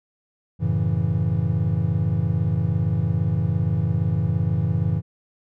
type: chord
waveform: triangle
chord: F# minor seventh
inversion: none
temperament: equal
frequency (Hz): 92.5 / 110 / 138.59 / 164.81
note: F#2 / A2 / C#3 / E3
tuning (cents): 0 / 0 / 0 / 0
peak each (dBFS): -23 / -22 / -24 / -22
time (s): 0.59-5.02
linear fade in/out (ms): 50
effects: none